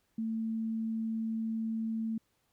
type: tone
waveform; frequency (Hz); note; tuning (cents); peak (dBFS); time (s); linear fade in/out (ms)
sine; 223.5; A3; +27; -31; 0.18-2.18; 5
effects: pink hiss -75 dBFS RMS until 2.52 s